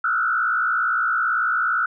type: tone with frequency modulation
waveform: sine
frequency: 1396.9 Hz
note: F6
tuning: in tune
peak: -18 dBFS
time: 0.04-1.86 s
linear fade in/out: 5 ms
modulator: 58.9 Hz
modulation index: 1.7
effects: none